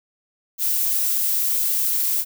violet noise, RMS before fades -21 dBFS, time 0.58-2.25 s, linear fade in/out 50 ms, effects none

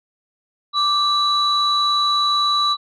sine tone pair together, 1174.7 / 3938 Hz, D6 / B7, 0 / -6 cents, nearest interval octave + major sixth, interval 2094 cents, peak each -17 dBFS, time 0.73-2.77 s, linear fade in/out 50 ms, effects tanh soft clip ceiling -9 dBFS

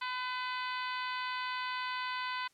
harmonic tone, 504 Hz, B4, 35 cents sharp, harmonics 2 / 3 / 4 / 5 / 6 / 7 / 8 / 9, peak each -37 / -41 / -43 / -45 / -47 / -48 / -49 / -50 dBFS, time 0.01-2.48 s, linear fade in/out 10 ms, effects white hiss -69 dBFS RMS until 2.53 s + low-pass 9000 Hz 12 dB/octave

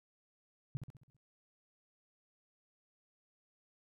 sine tone with echo, 134.2 Hz, C3, 44 cents sharp, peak -34 dBFS, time 0.75-0.77 s, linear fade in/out 0 ms, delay 66 ms, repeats 6, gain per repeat -6 dB, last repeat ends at 1.166 s, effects none

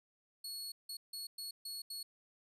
sawtooth tone bursts at uneven times, 4358 Hz, C#8, 30 cents flat, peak -39 dBFS, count 6, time 0.44-0.72 / 0.89-0.97 / 1.13-1.27 / 1.38-1.51 / 1.65-1.82 / 1.9-2.03 s, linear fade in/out 5 ms, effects resampled to 32000 Hz

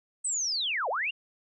sine linear two-way sweep, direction down then up, 8372 to 462.7 to 2915 Hz, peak -27 dBFS, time 0.24-1.11 s, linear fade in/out 10 ms, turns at 0.89 s, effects none

